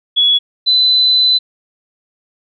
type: tone pair in turn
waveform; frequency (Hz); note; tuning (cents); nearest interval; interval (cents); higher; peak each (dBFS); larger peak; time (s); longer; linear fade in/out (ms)
sine; 3377 / 4016; G#7 / B7; +28 / +28; minor third; 300; second; -8; neither; 0.16-0.39 / 0.66-1.39; second; 20
effects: none